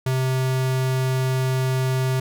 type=tone; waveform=square; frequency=130.3 Hz; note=C3; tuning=7 cents flat; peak=-20 dBFS; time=0.06-2.2 s; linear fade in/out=5 ms; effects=none